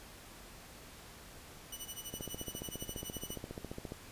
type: tone with tremolo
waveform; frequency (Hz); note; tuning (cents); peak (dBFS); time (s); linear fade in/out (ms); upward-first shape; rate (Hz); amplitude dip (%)
10% pulse; 2959; F#7; -1; -32; 1.72-3.38; 5; sine; 12; 90
type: click train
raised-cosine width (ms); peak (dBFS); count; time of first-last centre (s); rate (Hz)
2; -28; 27; 2.14-3.921; 14.6
effects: pink hiss -53 dBFS RMS until 4.11 s + resampled to 32000 Hz